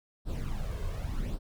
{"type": "noise with flanger", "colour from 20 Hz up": "brown", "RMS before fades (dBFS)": -33, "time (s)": [0.25, 1.39], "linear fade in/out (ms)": 50, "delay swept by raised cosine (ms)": [0.22, 1.92], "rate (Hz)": 0.88, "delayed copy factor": 0.65, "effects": []}